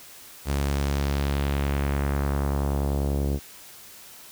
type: tone with low-pass filter sweep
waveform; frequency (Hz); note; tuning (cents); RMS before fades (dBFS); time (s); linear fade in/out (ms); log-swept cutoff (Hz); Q
sawtooth; 70.3; C#2; +25; -25; 0.45-3.4; 50; 11000 to 430; 1.2
effects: white hiss -46 dBFS RMS until 4.31 s